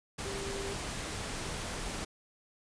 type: tone in noise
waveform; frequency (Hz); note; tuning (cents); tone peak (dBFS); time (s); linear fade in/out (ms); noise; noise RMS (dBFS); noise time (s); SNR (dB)
sine; 394.9; G4; +13; -39; 0.25-0.74; 10; pink; -38; 0.18-2.05; -4
effects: resampled to 22050 Hz

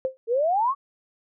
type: tone with exponential decay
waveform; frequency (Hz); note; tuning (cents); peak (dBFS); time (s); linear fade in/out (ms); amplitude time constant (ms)
sine; 523.3; C5; 0; -18; 0.05-0.17; 0; 25
type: exponential sweep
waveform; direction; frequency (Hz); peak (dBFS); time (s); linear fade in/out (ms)
sine; up; 440 to 1155; -19; 0.27-0.75; 50
effects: none

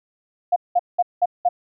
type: tone bursts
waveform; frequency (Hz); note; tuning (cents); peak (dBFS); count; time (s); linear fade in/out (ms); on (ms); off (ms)
sine; 710; F5; +28; -13; 5; 0.52-1.49; 10; 42; 190
effects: none

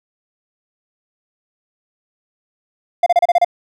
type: tone bursts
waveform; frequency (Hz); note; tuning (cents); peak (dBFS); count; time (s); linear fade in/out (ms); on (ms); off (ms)
triangle; 698.5; F5; 0; -6; 7; 3.03-3.447; 5; 33; 31
effects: none

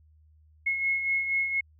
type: beating tone pair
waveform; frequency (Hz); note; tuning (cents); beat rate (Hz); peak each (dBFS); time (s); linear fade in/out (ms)
sine; 2171 / 2175.2; C#7 / C#7; -37 / -33; 4.2; -25 / -34; 0.66-1.61; 10
effects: added 77 Hz sine -56 dBFS peak until 1.79 s

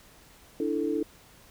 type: chord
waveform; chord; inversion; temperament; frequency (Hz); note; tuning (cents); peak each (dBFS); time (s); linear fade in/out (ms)
sine; D suspended second; none; equal; 293.7 / 329.6 / 440; D4 / E4 / A4; 0 / 0 / 0; -30; 0.6-1.03; 2
effects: pink hiss -55 dBFS RMS until 1.5 s

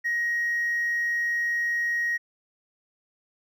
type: tone with hard clipping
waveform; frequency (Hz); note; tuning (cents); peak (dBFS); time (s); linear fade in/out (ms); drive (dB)
triangle; 1885; A#6; +19; -23; 0.04-2.18; 20; 2
effects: none

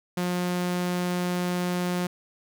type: tone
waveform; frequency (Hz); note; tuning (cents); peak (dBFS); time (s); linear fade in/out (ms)
sawtooth; 178.4; F3; +37; -21; 0.17-2.07; 5
effects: none

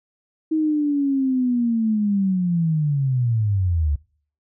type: linear sweep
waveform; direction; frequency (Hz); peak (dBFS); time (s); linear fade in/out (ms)
sine; down; 318.1 to 69.6; -17; 0.51-3.96; 10
effects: noise-tail reverb RT60 0.5 s tail -24 dB re dry

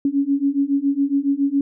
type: beating tone pair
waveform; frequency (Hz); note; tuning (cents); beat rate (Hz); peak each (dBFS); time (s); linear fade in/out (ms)
sine; 275.5 / 282.7; C#4 / C#4; -11 / +34; 7.2; -20 / -19; 0.05-1.61; 2
effects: none

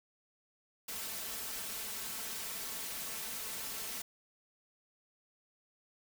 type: noise with comb filter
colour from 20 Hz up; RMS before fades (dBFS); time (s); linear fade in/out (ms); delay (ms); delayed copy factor
white; -41; 0.88-4.02; 5; 4.5; +0.55
effects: none

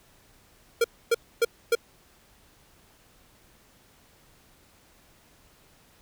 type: tone bursts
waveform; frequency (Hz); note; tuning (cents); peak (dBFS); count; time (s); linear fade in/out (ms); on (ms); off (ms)
square; 466.2; A#4; 0; -19; 4; 0.81-1.752; 5; 33; 270
effects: pink hiss -59 dBFS RMS until 6.01 s

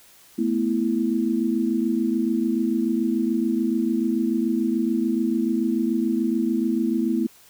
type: chord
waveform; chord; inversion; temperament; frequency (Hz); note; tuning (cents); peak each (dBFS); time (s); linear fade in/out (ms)
sine; A suspended second; none; equal; 220 / 246.9 / 329.6; A3 / B3 / E4; 0 / 0 / 0; -24; 0.38-7.27; 10
effects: white hiss -52 dBFS RMS until 7.49 s

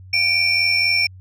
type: tone cluster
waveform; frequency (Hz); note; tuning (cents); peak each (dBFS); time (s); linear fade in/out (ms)
sine; 2315 / 2399 / 5420; D7 / D7 / E8; -25 / +36 / +47; -18; 0.13-1.07; 5
effects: tanh soft clip ceiling -10 dBFS + added 93 Hz sine -38 dBFS peak until 1.2 s

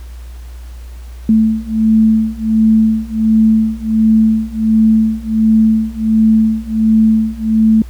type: beating tone pair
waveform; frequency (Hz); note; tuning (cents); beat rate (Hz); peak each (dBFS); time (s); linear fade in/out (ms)
sine; 219.6 / 221; A3 / A3; -3 / +8; 1.4; -12 / -11; 1.29-7.82; 2
effects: added 60 Hz sine -27 dBFS peak until 7.89 s + pink hiss -45 dBFS RMS until 7.89 s

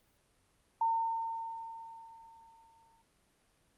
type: tone with exponential decay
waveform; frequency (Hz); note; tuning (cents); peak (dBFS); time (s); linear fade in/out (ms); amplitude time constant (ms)
sine; 909; A#5; -44; -26; 0.81-3.02; 5; 480
effects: pink hiss -71 dBFS RMS until 3.77 s + Opus 32 kbps

